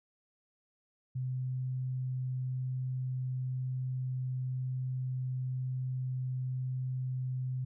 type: tone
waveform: sine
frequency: 128.5 Hz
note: C3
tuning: 31 cents flat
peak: -32 dBFS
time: 1.15-7.65 s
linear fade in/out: 10 ms
effects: none